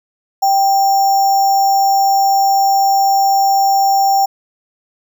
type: tone with sample-and-hold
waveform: sine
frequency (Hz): 784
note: G5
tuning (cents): 0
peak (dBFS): -9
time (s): 0.42-4.26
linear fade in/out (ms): 10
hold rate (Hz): 6300
effects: none